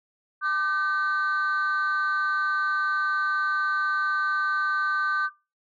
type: tone pair together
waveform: sine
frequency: 1189.7 / 1534 Hz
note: D6 / G6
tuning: +22 / -38 cents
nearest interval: major third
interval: 440 cents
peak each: -23 dBFS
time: 0.41-5.3 s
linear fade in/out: 50 ms
effects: noise-tail reverb RT60 0.3 s tail -24 dB re dry + tanh soft clip ceiling -19 dBFS